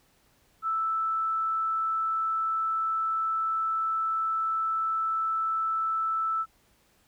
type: tone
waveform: sine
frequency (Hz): 1318.5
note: E6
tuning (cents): 0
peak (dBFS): -25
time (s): 0.62-6.46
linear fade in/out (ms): 50
effects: pink hiss -65 dBFS RMS until 7.07 s